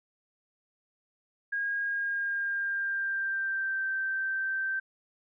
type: tone with pitch glide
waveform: sine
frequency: 1631 to 1559.1 Hz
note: G#6 to G6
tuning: -32 to -10 cents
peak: -28 dBFS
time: 1.52-4.8 s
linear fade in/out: 10 ms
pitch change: -78 cents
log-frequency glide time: 1.82-3.86 s
effects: none